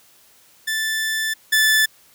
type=tone pair in turn; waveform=sawtooth; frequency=1760 / 1748.9 Hz; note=A6 / A6; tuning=0 / -11 cents; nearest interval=unison; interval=11 cents; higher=first; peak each=-17 / -10 dBFS; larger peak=second; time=0.67-1.34 / 1.52-1.86 s; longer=first; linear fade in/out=10 ms; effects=white hiss -53 dBFS RMS until 2.14 s + high-pass 60 Hz 12 dB/octave